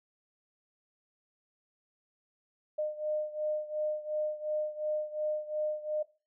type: beating tone pair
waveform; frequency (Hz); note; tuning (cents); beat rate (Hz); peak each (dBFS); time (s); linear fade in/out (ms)
sine; 608 / 610.8; D#5 / D#5; -40 / -32; 2.8; -33 / -36; 2.78-6.03; 10
effects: noise-tail reverb RT60 0.3 s tail -17 dB re dry